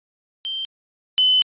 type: tone pair in turn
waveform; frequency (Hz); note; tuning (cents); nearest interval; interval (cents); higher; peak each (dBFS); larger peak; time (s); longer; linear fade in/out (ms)
sine; 3136 / 3027; G7 / F#7; 0 / +39; minor second; 61; first; -24 / -13; second; 0.45-0.65 / 1.18-1.42; second; 0
effects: resampled to 8000 Hz